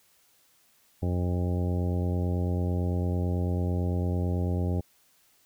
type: harmonic tone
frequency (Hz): 89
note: F2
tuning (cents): +33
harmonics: 1 / 2 / 3 / 4 / 5 / 6 / 7 / 9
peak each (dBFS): -26 / -32 / -36 / -38 / -40 / -42 / -43 / -45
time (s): 1.02-4.81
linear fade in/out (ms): 10
effects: white hiss -64 dBFS RMS until 5.45 s